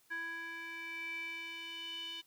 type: tone with band-pass filter sweep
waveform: square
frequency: 331.9 Hz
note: E4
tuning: 12 cents sharp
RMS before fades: -43 dBFS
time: 0.1-2.22 s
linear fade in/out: 20 ms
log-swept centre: 1700 to 3200 Hz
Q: 7.2
effects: white hiss -69 dBFS RMS until 2.26 s